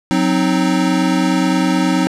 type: chord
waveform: square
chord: C diminished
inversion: second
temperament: equal with one note detuned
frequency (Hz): 183.51 / 261.6 / 311.1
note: Gb3 / C4 / Eb4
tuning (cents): -14 / 0 / 0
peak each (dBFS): -18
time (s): 0.11-2.07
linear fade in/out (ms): 0
effects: low-pass 8000 Hz 12 dB/octave